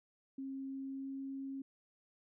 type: tone with pitch glide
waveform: sine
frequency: 269.3 to 270.9 Hz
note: C#4 to C#4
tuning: -50 to -40 cents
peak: -40 dBFS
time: 0.38-1.62 s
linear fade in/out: 5 ms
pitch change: +10 cents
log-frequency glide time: 0.71-1.18 s
effects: none